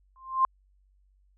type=tone with exponential growth; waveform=sine; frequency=1051 Hz; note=C6; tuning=7 cents sharp; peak=-16 dBFS; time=0.16-0.45 s; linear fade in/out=1 ms; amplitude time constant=63 ms; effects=added 48 Hz sine -61 dBFS peak until 1.37 s